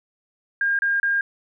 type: tone bursts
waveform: sine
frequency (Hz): 1612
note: G6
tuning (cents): +48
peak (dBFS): -18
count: 3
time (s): 0.61-1.21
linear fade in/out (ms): 2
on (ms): 180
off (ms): 30
effects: none